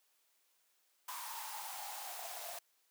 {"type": "noise with high-pass filter sweep", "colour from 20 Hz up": "white", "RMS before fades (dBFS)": -45, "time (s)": [1.08, 2.59], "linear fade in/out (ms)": 5, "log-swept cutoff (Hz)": [990, 660], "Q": 8.4, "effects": ["white hiss -75 dBFS RMS until 2.9 s", "high-pass 400 Hz 12 dB/octave"]}